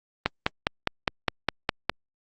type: click train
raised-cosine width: 0.3 ms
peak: -5 dBFS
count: 9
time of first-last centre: 0.26-1.896 s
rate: 4.89 Hz
effects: Opus 32 kbps